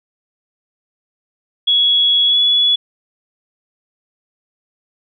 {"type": "tone with pitch glide", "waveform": "sine", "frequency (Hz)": [3354, 3401], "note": ["G#7", "G#7"], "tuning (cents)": [16, 40], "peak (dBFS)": -10, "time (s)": [1.67, 2.76], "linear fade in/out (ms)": 10, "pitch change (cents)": 24, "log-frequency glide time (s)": [2.26, 2.38], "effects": []}